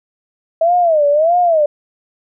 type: tone with vibrato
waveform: sine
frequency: 641 Hz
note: E5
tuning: 49 cents flat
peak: -9 dBFS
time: 0.61-1.66 s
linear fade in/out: 5 ms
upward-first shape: sine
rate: 1.6 Hz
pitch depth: 190 cents each way
effects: none